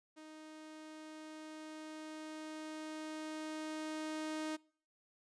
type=tone with level ramp; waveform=sawtooth; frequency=311.1 Hz; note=D#4; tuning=in tune; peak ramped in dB=-48 to -34 dBFS; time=0.16-4.57 s; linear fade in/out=20 ms; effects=noise-tail reverb RT60 0.5 s tail -25 dB re dry + resampled to 22050 Hz